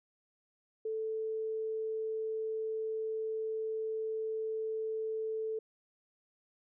sine tone, 440 Hz, A4, in tune, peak -33 dBFS, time 0.85-5.59 s, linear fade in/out 5 ms, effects none

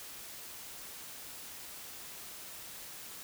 silence, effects white hiss -47 dBFS RMS until 3.23 s

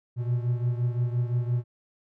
triangle beating tone pair, 120 / 125.8 Hz, B2 / B2, -49 / +32 cents, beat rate 5.8 Hz, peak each -23 / -28 dBFS, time 0.16-1.64 s, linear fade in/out 50 ms, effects none

